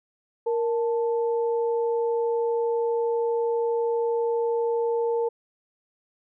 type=tone pair together; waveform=sine; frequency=466.2 / 880 Hz; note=A#4 / A5; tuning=0 / 0 cents; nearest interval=major seventh; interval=1100 cents; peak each=-22 / -32 dBFS; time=0.46-5.29 s; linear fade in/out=10 ms; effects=none